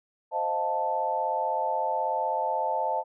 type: chord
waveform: sine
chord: F dominant seventh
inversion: second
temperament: equal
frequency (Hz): 523.3 / 622.3 / 698.5 / 880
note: C5 / Eb5 / F5 / A5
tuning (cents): 0 / 0 / 0 / 0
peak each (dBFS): -33 / -32 / -33 / -27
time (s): 0.31-3.04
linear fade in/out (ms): 50
effects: none